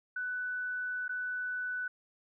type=tone with dropouts; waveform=sine; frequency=1492 Hz; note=F#6; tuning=14 cents sharp; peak=-33 dBFS; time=0.16-1.88 s; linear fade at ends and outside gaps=5 ms; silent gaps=1.081-1.092 s; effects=none